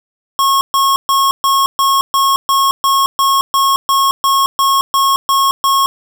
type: tone bursts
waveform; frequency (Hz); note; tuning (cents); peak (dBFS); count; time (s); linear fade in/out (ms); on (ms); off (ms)
square; 1091; C#6; -28; -10; 16; 0.39-5.86; 0; 220; 130
effects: none